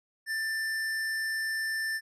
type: tone with tanh clipping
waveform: sine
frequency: 1776 Hz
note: A6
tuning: 16 cents sharp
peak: -31 dBFS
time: 0.26-2.01 s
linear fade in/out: 50 ms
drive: 17 dB
effects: resampled to 32000 Hz